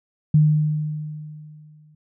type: tone with exponential decay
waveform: sine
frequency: 152.3 Hz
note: D#3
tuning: 37 cents flat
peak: -10 dBFS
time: 0.34-1.95 s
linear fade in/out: 5 ms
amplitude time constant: 350 ms
effects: none